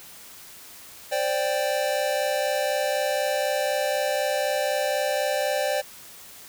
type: chord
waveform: square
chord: C suspended second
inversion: none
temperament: equal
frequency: 523.3 / 587.3 / 784 Hz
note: C5 / D5 / G5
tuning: 0 / 0 / 0 cents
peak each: -29 / -26 / -30 dBFS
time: 1.11-5.82 s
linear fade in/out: 20 ms
effects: white hiss -45 dBFS RMS until 6.48 s